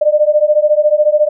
sine beating tone pair, 595 / 609 Hz, D5 / D#5, +22 / -37 cents, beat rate 14 Hz, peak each -11 dBFS, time 0.01-1.29 s, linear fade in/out 10 ms, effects none

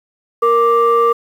sine tone pair together, 466.2 / 1174.8 Hz, A#4 / D6, 0 / 0 cents, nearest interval octave + major third, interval 1600 cents, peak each -11 dBFS, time 0.42-1.13 s, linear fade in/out 10 ms, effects tanh soft clip ceiling -4 dBFS + 7-bit

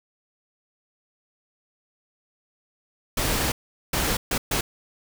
pink noise bursts at uneven times, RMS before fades -24 dBFS, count 4, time 3.17-3.52 / 3.93-4.17 / 4.31-4.38 / 4.51-4.61 s, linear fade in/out 5 ms, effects none

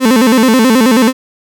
35% pulse tone with vibrato, 239.7 Hz, A#3, 48 cents sharp, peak -4 dBFS, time 0-1.13 s, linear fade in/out 50 ms, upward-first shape square, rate 9.3 Hz, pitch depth 140 cents each way, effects none

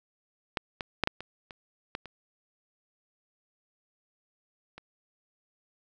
clicks, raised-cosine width 0.3 ms, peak -12 / -17 / -8 / -9 / -23 / -27 / -17 / -27 / -28 dBFS, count 9, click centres 0.572 / 0.808 / 1.037 / 1.074 / 1.206 / 1.508 / 1.951 / 2.057 / 4.78 s, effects none

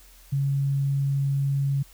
sine tone, 138.8 Hz, C#3, 3 cents sharp, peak -21 dBFS, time 0.32-1.83 s, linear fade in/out 10 ms, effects added 43 Hz sine -51 dBFS peak until 1.93 s + white hiss -54 dBFS RMS until 1.93 s

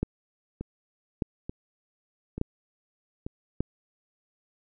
two click trains, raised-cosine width 3 ms, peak -21 / -13 dBFS, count 4 / 4, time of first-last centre 0.61-3.265 / 0.03-3.606 s, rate 1.13 / 0.839 Hz, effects none

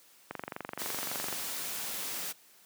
click train, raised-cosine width 0.5 ms, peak -21 dBFS, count 25, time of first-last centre 0.31-1.327 s, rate 23.6 Hz
white noise, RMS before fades -37 dBFS, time 0.78-2.33 s, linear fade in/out 20 ms
effects white hiss -60 dBFS RMS until 2.65 s + high-pass 150 Hz 12 dB/octave

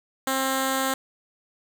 5% pulse tone with notch filter, 265.8 Hz, C4, 27 cents sharp, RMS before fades -25 dBFS, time 0.27-0.94 s, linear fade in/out 2 ms, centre 2500 Hz, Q 1.3, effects none

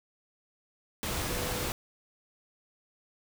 sine tone in noise, 493.9 Hz, B4, in tune, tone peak -40 dBFS, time 1.29-1.69 s, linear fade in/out 0 ms, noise pink, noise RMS -33 dBFS, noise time 1.03-1.72 s, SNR -10 dB, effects none

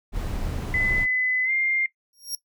brown noise, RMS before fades -28 dBFS, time 0.12-1.07 s, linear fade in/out 50 ms
sine tone with pitch glide, 2014 to 2109 Hz, B6 to C7, +33 to +13 cents, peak -21 dBFS, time 0.74-1.86 s, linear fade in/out 2 ms, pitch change +80 cents, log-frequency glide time 1.44-1.51 s
20% pulse tone with exponential growth, 5588 Hz, F8, in tune, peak -19 dBFS, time 2.13-2.35 s, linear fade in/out 2 ms, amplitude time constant 46 ms
effects noise-tail reverb RT60 0.1 s tail -18 dB re dry

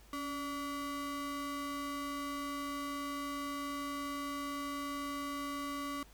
square ring-modulated tone, 431.9 Hz, A4, 32 cents flat, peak -35 dBFS, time 0.13-6.03 s, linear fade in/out 2 ms, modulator 712 Hz, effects added 50 Hz sine -59 dBFS peak until 6.13 s + pink hiss -62 dBFS RMS until 6.13 s

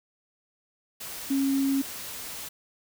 sine tone in noise, 272.8 Hz, C#4, 28 cents flat, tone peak -22 dBFS, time 1.3-1.82 s, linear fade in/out 10 ms, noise white, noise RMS -38 dBFS, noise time 1-2.49 s, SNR +13 dB, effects none

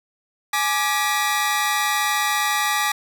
sawtooth tone cluster, 838 / 1181 / 1937 Hz, G#5 / D6 / B6, +15 / +9 / -34 cents, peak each -20 dBFS, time 0.53-2.92 s, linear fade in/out 5 ms, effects none

